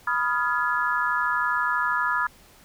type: chord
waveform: sine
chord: F half-diminished seventh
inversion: second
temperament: equal with one note detuned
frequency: 987.8 / 1244.5 / 1396.9 / 1691.2 Hz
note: Cb6 / Eb6 / F6 / Ab6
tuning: 0 / 0 / 0 / +31 cents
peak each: -27 dBFS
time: 0.07-2.27 s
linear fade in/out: 5 ms
effects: pink hiss -53 dBFS RMS until 2.64 s